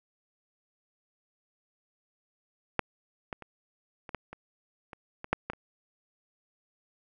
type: clicks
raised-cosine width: 0.5 ms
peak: -9 / -20 / -29 / -27 / -18 / -27 / -28 / -23 / -9 / -17 / -30 dBFS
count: 11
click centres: 2.793 / 3.328 / 3.423 / 4.092 / 4.147 / 4.33 / 4.932 / 5.244 / 5.33 / 5.5 / 5.534 s
effects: none